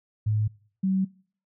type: tone pair in turn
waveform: sine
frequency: 107 / 190.31 Hz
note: A2 / F#3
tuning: -48 / +49 cents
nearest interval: minor seventh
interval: 997 cents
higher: second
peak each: -21 dBFS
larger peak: neither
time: 0.26-0.48 / 0.83-1.05 s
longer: neither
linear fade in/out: 10 ms
effects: noise-tail reverb RT60 0.5 s tail -23 dB re dry